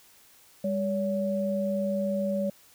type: tone pair together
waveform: sine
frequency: 200.5 / 567.1 Hz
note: G3 / C#5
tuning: +39 / +39 cents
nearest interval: octave + tritone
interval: 1800 cents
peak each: -28 dBFS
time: 0.64-2.5 s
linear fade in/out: 5 ms
effects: white hiss -57 dBFS RMS until 2.74 s